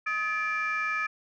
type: tone cluster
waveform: sine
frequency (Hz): 1266 / 1727 / 2361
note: D#6 / A6 / D7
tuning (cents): +30 / -33 / +9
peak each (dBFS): -30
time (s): 0.06-1.07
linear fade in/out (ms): 10
effects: tanh soft clip ceiling -21 dBFS